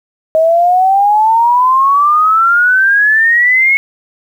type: exponential sweep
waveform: sine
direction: up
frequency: 630 to 2199 Hz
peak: -6 dBFS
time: 0.35-3.77 s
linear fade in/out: 0 ms
effects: 7-bit